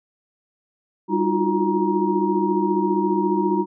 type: tone cluster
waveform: sine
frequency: 197 / 311.8 / 347.9 / 362.6 / 943 Hz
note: G3 / D#4 / F4 / F#4 / A#5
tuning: +9 / +4 / -7 / -35 / +20 cents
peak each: -24 dBFS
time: 1.08-3.66 s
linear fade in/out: 50 ms
effects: none